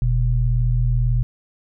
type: tone pair together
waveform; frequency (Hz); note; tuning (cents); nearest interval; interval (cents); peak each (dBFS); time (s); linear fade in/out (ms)
sine; 43.1 / 121.4; F1 / B2; -22 / -29; octave + tritone; 1793; -18; 0.02-1.23; 0
effects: none